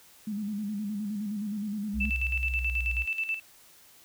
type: tone with vibrato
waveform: sine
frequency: 207.7 Hz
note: G#3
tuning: in tune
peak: -30 dBFS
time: 0.27-2.1 s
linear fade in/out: 5 ms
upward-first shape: square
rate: 9.6 Hz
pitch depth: 58 cents each way
type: tone with pitch glide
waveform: sine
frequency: 63.3 to 59.75 Hz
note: B1 to A#1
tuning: +43 to +43 cents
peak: -29 dBFS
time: 1.93-3.06 s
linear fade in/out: 50 ms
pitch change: -100 cents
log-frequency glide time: 2.42-2.89 s
type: tone with tremolo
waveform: sine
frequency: 2649 Hz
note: E7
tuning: 8 cents sharp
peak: -26 dBFS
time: 2-3.4 s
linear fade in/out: 10 ms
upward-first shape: square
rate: 9.3 Hz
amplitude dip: 65%
effects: white hiss -56 dBFS RMS until 4.04 s